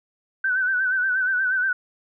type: tone with vibrato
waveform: sine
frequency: 1518 Hz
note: F#6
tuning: 44 cents sharp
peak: -19 dBFS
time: 0.44-1.73 s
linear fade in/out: 5 ms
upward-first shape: sine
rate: 8.4 Hz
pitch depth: 61 cents each way
effects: none